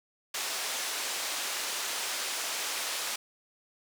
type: band-pass noise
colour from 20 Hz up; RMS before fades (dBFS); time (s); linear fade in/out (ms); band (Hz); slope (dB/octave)
white; -34; 0.34-3.16; 5; 470 to 7500; 12
effects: none